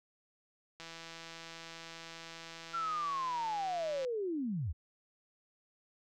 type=click train; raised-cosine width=0.2 ms; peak=-30 dBFS; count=537; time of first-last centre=0.8-4.048 s; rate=165 Hz
type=linear sweep; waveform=sine; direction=down; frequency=1374 to 63.1 Hz; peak=-33 dBFS; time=2.73-4.73 s; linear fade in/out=20 ms
effects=none